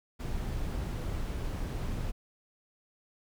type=noise; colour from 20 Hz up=brown; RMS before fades=-34 dBFS; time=0.19-2.12 s; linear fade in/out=20 ms; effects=none